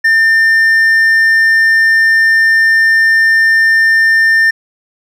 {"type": "tone with hard clipping", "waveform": "sine", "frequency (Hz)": 1800, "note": "A6", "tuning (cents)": 39, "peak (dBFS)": -7, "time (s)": [0.04, 4.51], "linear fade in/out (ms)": 10, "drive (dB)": 3, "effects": []}